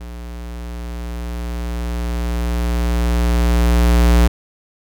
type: tone with level ramp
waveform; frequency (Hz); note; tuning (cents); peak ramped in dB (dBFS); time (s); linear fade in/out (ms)
square; 59.2; A#1; +27; -30 to -9; 0-4.28; 10
effects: none